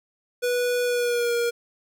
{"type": "tone with pitch glide", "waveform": "square", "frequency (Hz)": [490, 473], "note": ["B4", "A#4"], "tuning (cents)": [-14, 25], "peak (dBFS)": -22, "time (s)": [0.42, 1.51], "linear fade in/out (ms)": 20, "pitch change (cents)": -61, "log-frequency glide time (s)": [0.84, 1.34], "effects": []}